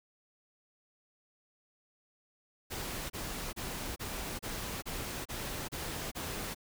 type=noise bursts; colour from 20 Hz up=pink; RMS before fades=-39 dBFS; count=9; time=2.7-6.548 s; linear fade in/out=20 ms; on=400 ms; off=31 ms; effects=none